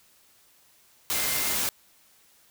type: tone in noise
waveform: sine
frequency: 2093 Hz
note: C7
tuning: in tune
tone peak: -37 dBFS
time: 1.14-1.55 s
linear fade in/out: 0 ms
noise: white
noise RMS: -27 dBFS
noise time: 1.1-1.69 s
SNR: -13 dB
effects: white hiss -60 dBFS RMS until 2.5 s